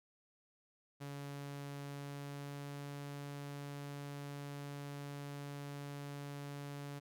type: tone with pitch glide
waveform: sawtooth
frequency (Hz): 141.8 to 142.7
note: C#3 to D3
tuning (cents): +40 to -49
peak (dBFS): -40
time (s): 1-7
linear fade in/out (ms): 20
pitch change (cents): +11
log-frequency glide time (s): 1.89-2.88
effects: none